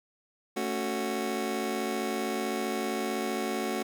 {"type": "chord", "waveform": "25% pulse", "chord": "F# minor", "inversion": "first", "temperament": "just", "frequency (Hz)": [222, 277.5, 370], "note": ["A3", "C#4", "F#4"], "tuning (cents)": [16, 2, 0], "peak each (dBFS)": [-30, -32, -29], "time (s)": [0.56, 3.83], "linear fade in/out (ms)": 10, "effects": []}